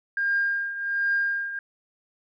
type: tone with tremolo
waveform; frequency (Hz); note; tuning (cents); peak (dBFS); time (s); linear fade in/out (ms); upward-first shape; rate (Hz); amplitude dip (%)
sine; 1608; G6; +44; -19; 0.17-1.59; 2; triangle; 1.3; 75
effects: tanh soft clip ceiling -15 dBFS